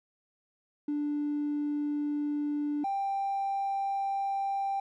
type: tone pair in turn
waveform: triangle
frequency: 293.7 / 787.9 Hz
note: D4 / G5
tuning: 0 / +9 cents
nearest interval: octave + perfect fourth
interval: 1709 cents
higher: second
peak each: -25 dBFS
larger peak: neither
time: 0.88-2.84 / 2.84-4.8 s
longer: neither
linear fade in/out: 5 ms
effects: tanh soft clip ceiling -25 dBFS